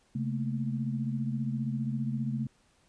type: tone cluster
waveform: sine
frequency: 134.7 / 218.4 / 233.4 Hz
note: C#3 / A3 / A#3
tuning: -49 / -13 / +2 cents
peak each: -32 / -33 / -37 dBFS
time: 0.15-2.47 s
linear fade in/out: 5 ms
effects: pink hiss -67 dBFS RMS until 2.88 s + resampled to 22050 Hz

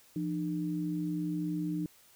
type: tone pair together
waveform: sine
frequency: 170.9 / 303.4 Hz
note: F3 / D#4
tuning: -37 / -44 cents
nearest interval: minor seventh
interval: 993 cents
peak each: -34 / -33 dBFS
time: 0.16-1.86 s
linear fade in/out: 2 ms
effects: white hiss -61 dBFS RMS until 2.15 s

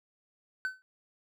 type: tone with exponential decay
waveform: triangle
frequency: 1520 Hz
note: F#6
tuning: 46 cents sharp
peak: -25 dBFS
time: 0.65-0.82 s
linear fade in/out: 0 ms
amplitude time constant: 35 ms
effects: none

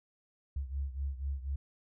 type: beating tone pair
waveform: sine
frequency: 67.7 / 71.8 Hz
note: C#2 / D2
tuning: -40 / -39 cents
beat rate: 4.1 Hz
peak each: -35 / -39 dBFS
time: 0.56-1.56 s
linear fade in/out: 5 ms
effects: none

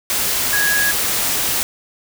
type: tone in noise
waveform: sine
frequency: 1661.2 Hz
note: G#6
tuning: in tune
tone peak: -16 dBFS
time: 0.53-0.91 s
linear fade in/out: 0 ms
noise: white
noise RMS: -19 dBFS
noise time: 0.1-1.63 s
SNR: 0 dB
effects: none

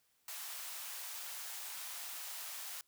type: high-pass noise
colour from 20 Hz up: white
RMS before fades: -45 dBFS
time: 0.28-2.81 s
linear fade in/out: 2 ms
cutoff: 660 Hz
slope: 24 dB/octave
effects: white hiss -75 dBFS RMS until 2.87 s

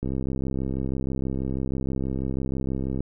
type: click train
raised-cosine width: 3 ms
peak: -16 dBFS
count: 198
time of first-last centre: 0.03-3.006 s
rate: 66.2 Hz
effects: none

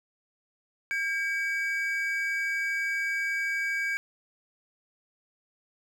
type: tone pair together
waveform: triangle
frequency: 1611 / 2278 Hz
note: G6 / C#7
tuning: +47 / +47 cents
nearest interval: tritone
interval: 600 cents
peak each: -28 dBFS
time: 0.91-3.97 s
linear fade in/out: 0 ms
effects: none

